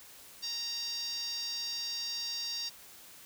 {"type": "tone with band-pass filter", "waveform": "10% pulse", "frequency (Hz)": 930, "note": "A#5", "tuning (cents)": -4, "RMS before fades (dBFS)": -37, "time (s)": [0.42, 2.7], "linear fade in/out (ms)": 20, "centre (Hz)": 5000, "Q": 6.2, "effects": ["white hiss -53 dBFS RMS until 3.25 s"]}